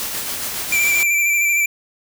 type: noise with tremolo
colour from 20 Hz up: white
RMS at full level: -24 dBFS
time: 0-1.03 s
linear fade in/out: 0 ms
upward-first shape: sine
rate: 7.2 Hz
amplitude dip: 30%
type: tone with vibrato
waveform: square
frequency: 2349 Hz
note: D7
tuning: in tune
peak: -15 dBFS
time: 0.72-1.66 s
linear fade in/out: 5 ms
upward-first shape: square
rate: 13 Hz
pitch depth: 22 cents each way
effects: none